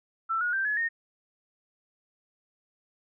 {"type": "tone with pitch steps", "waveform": "sine", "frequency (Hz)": [1334, 1446.4, 1568.2, 1700.3, 1843.5], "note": ["E6", "F#6", "G6", "G#6", "A#6"], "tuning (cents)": [20, -40, 0, 40, -20], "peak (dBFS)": -25, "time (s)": [0.29, 0.89], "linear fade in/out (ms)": 20, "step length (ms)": 120, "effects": []}